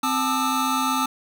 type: tone cluster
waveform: square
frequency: 260.4 / 873 / 1201 / 1309 Hz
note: C4 / A5 / D6 / E6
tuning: -8 / -14 / +38 / -13 cents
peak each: -27 dBFS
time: 0.03-1.06 s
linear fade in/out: 5 ms
effects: none